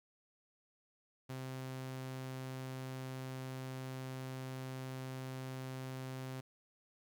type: tone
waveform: sawtooth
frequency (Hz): 130.6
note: C3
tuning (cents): -3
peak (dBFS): -38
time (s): 1.29-6.41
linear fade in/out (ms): 10
effects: 13-bit